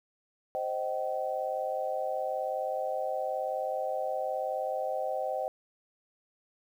sine chord, C minor, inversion none, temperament equal with one note detuned, 523.3 / 622.3 / 767.4 Hz, C5 / Eb5 / G5, 0 / 0 / -37 cents, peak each -34 dBFS, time 0.55-5.48 s, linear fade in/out 0 ms, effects 10-bit

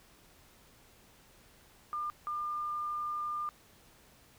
sine tone bursts at uneven times, 1202 Hz, D6, 40 cents sharp, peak -33 dBFS, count 2, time 1.93-2.1 / 2.27-3.49 s, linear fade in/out 0 ms, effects pink hiss -61 dBFS RMS until 4.38 s

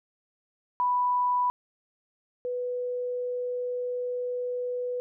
sine tone pair in turn, 987.8 / 494.2 Hz, B5 / B4, 0 / +1 cents, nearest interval octave, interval 1199 cents, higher first, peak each -22 / -28 dBFS, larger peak first, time 0.8-1.5 / 2.45-5 s, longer second, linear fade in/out 0 ms, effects none

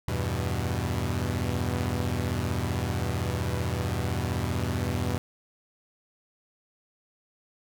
sawtooth chord, E minor, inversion none, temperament equal, 82.41 / 98 / 123.47 Hz, E2 / G2 / B2, 0 / 0 / 0 cents, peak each -27 dBFS, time 0.08-5.18 s, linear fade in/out 0 ms, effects none

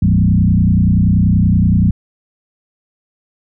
sine tone with frequency modulation, 138.59 Hz, C#3, in tune, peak -8 dBFS, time 0.02-1.91 s, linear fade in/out 5 ms, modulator 30.5 Hz, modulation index 2.5, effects none

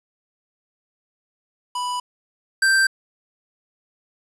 square tone pair in turn, 987.8 / 1568 Hz, B5 / G6, 0 / 0 cents, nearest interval minor sixth, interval 800 cents, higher second, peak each -24 / -15 dBFS, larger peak second, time 1.75-2 / 2.62-2.87 s, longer neither, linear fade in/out 5 ms, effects resampled to 24000 Hz + 8-bit

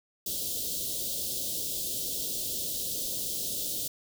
white band-stop noise, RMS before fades -33 dBFS, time 0.26-3.88 s, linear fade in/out 5 ms, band 610 to 3200 Hz, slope 48 dB/octave, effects none

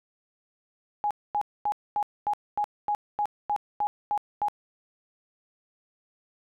sine tone bursts, 830.6 Hz, G#5, in tune, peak -23 dBFS, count 12, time 1.04-4.484 s, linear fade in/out 0 ms, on 67 ms, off 240 ms, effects none

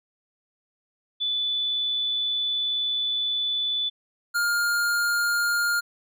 sine / square tone pair in turn, 3481 / 1410.5 Hz, A7 / F6, -19 / +17 cents, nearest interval octave + major third, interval 1564 cents, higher first, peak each -23 / -22 dBFS, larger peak second, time 1.2-3.9 / 4.34-5.81 s, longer first, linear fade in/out 20 ms, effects none

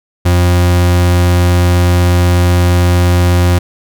40% pulse tone, 88.4 Hz, F2, 22 cents sharp, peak -6 dBFS, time 0.25-3.59 s, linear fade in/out 10 ms, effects none

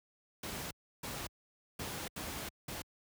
pink noise bursts at uneven times, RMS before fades -41 dBFS, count 5, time 0.43-0.71 / 1.03-1.27 / 1.79-2.08 / 2.16-2.49 / 2.68-2.82 s, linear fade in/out 5 ms, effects high-pass 60 Hz 12 dB/octave

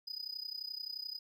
triangle tone with amplitude modulation, 4978 Hz, D#8, in tune, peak -35 dBFS, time 0.07-1.19 s, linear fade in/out 10 ms, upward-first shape sine, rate 31.5 Hz, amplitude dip 90%, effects none

